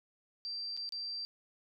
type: tone with dropouts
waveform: sine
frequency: 4699 Hz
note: D8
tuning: in tune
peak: -37 dBFS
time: 0.45-1.25 s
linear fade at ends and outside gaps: 0 ms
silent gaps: 0.767-0.774 / 0.891-0.923 s
effects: none

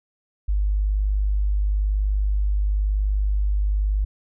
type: tone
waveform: sine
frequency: 50.5 Hz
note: G#1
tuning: 48 cents flat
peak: -18 dBFS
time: 0.48-4.05 s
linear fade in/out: 10 ms
effects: none

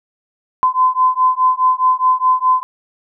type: beating tone pair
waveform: sine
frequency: 1020 / 1024.8 Hz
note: C6 / C6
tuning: -44 / -36 cents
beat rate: 4.8 Hz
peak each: -14 dBFS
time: 0.63-2.63 s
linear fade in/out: 0 ms
effects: none

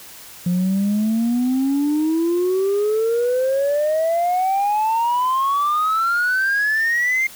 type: exponential sweep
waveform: sine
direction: up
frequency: 174.3 to 2122 Hz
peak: -14 dBFS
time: 0.46-7.27 s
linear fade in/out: 5 ms
effects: tanh soft clip ceiling -14 dBFS + white hiss -40 dBFS RMS until 7.35 s

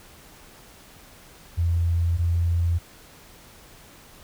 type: tone pair in turn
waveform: sine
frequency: 84.9 / 85.33 Hz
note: F2 / F2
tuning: -48 / -40 cents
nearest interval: unison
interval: 8 cents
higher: second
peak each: -19 dBFS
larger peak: neither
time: 1.57-2.18 / 2.18-2.79 s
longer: neither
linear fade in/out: 20 ms
effects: pink hiss -49 dBFS RMS until 4.23 s

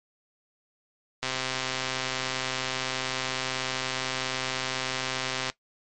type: click train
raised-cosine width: 0.2 ms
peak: -11 dBFS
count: 556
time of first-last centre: 1.23-5.499 s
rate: 130 Hz
effects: noise-tail reverb RT60 0.1 s tail -18 dB re dry + MP3 48 kbps

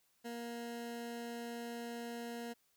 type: tone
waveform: 20% pulse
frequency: 235.5 Hz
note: A#3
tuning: 18 cents sharp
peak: -37 dBFS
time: 0.24-2.54 s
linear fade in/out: 20 ms
effects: white hiss -75 dBFS RMS until 2.76 s

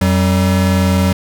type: tone pair together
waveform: square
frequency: 90.1 / 190.04 Hz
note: F#2 / F#3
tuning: -45 / +47 cents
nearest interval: octave + minor second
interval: 1292 cents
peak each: -14 dBFS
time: 0.01-1.13 s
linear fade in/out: 5 ms
effects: none

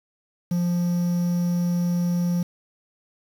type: tone with quantisation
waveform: triangle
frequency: 174.9 Hz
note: F3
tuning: 3 cents sharp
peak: -18 dBFS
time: 0.51-2.43 s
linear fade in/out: 5 ms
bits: 7
effects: none

